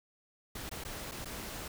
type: noise with dropouts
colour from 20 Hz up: pink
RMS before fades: -42 dBFS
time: 0.55-1.68 s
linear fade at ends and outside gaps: 5 ms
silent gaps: 0.694-0.713 / 0.839-0.849 / 1.114-1.118 / 1.247-1.255 s
effects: none